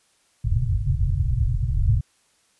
white low-pass noise, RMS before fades -21 dBFS, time 0.44-2.01 s, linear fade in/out 10 ms, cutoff 140 Hz, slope 96 dB/octave, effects white hiss -63 dBFS RMS until 2.59 s + resampled to 24000 Hz

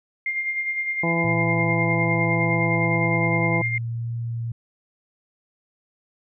sine tone with tremolo, 2112 Hz, C7, 16 cents sharp, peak -21 dBFS, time 0.26-3.78 s, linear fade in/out 2 ms, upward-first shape sine, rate 9.8 Hz, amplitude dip 50%
harmonic tone, 167.7 Hz, E3, 30 cents sharp, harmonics 1 / 2 / 3 / 4 / 5 / 6, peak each -24 / -27 / -29 / -30 / -31 / -32 dBFS, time 1.03-3.62 s, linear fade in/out 5 ms
sine tone with vibrato, 116.54 Hz, A#2, in tune, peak -25 dBFS, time 1.24-4.52 s, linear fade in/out 5 ms, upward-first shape triangle, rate 1.8 Hz, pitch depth 8 cents each way
effects none

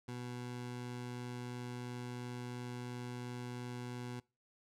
20% pulse tone, 122.9 Hz, B2, 8 cents flat, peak -37 dBFS, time 0.08-4.2 s, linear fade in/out 5 ms, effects noise-tail reverb RT60 0.3 s tail -24 dB re dry + low-pass 10000 Hz 12 dB/octave

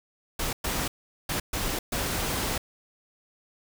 pink noise bursts at uneven times, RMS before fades -29 dBFS, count 5, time 0.39-0.53 / 0.64-0.88 / 1.29-1.4 / 1.53-1.79 / 1.92-2.58 s, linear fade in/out 5 ms, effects none

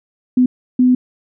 sine tone bursts at uneven times, 251.5 Hz, B3, 32 cents sharp, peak -8 dBFS, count 2, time 0.37-0.46 / 0.79-0.95 s, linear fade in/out 5 ms, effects none

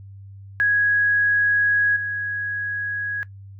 sine tone with level steps, 1661.2 Hz, G#6, in tune, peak -15 / -23 dBFS, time 0.6-3.23 s, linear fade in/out 0 ms, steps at 1.96 s, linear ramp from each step 5 ms, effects noise-tail reverb RT60 0.1 s tail -17 dB re dry + added 98 Hz sine -38 dBFS peak until 3.59 s

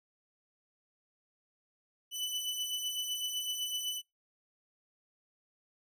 sawtooth beating tone pair, 2983 / 2990.9 Hz, F#7 / F#7, +13 / +18 cents, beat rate 7.9 Hz, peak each -38 / -32 dBFS, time 2.11-4.02 s, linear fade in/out 50 ms, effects noise-tail reverb RT60 0.2 s tail -25 dB re dry

